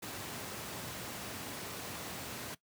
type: high-pass noise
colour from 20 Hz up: pink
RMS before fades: -43 dBFS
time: 0.02-2.55 s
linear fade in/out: 10 ms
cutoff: 100 Hz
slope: 12 dB/octave
effects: noise-tail reverb RT60 0.1 s tail -18 dB re dry + high-pass 60 Hz 12 dB/octave